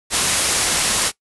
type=low-pass noise; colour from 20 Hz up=white; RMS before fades=-19 dBFS; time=0.1-1.12 s; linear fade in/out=50 ms; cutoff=11000 Hz; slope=96 dB/octave; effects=noise-tail reverb RT60 0.1 s tail -20 dB re dry